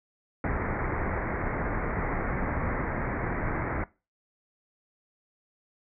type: low-pass noise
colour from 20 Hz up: pink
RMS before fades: -30 dBFS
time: 0.44-3.84 s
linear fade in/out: 2 ms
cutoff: 2200 Hz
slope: 96 dB/octave
effects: noise-tail reverb RT60 0.3 s tail -21 dB re dry